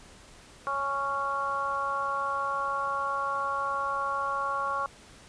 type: harmonic tone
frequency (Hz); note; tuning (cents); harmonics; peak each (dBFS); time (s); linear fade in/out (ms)
277.2; C#4; 0; 2 / 3 / 4 / 5; -37 / -37 / -29 / -34; 0.67-4.86; 0
effects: pink hiss -52 dBFS RMS until 5.28 s + resampled to 22050 Hz